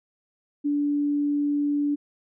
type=tone; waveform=sine; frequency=290 Hz; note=D4; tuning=22 cents flat; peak=-21 dBFS; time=0.64-1.96 s; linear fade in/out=20 ms; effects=none